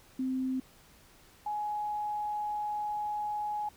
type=tone pair in turn; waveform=sine; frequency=260 / 837.9 Hz; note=C4 / G#5; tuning=-11 / +15 cents; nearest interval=octave + minor sixth; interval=2026 cents; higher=second; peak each=-29 / -31 dBFS; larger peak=first; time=0.19-0.6 / 1.46-3.69 s; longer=second; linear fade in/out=5 ms; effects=pink hiss -59 dBFS RMS until 3.76 s